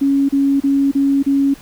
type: tone bursts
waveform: sine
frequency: 276.9 Hz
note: C#4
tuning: 2 cents flat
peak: -11 dBFS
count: 5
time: 0.01-1.542 s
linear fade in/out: 10 ms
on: 280 ms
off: 33 ms
effects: pink hiss -42 dBFS RMS until 1.61 s